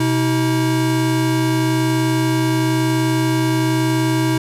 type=tone pair together; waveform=square; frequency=127 / 320 Hz; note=B2 / D#4; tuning=+49 / +49 cents; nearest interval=octave + major third; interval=1600 cents; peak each=-19 / -18 dBFS; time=0-4.38 s; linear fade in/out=5 ms; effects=resampled to 32000 Hz + 9-bit